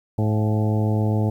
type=harmonic tone with a mistuned harmonic; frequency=107.4 Hz; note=A2; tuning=41 cents flat; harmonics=1 / 2 / 3 / 4 / 5 / 6 / 7 / 8; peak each=-19 / -25 / -29 / -31 / -33 / -35 / -36 / -37 dBFS; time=0.18-1.3 s; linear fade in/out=5 ms; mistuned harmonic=6; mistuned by=+51 cents; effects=9-bit